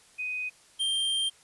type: tone pair in turn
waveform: sine / square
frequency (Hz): 2500 / 3171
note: D#7 / G7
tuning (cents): +8 / +19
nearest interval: major third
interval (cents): 411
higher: second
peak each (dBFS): -30 / -26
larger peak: second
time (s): 0.18-0.5 / 0.79-1.3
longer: second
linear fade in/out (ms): 20
effects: white hiss -58 dBFS RMS until 1.43 s + resampled to 24000 Hz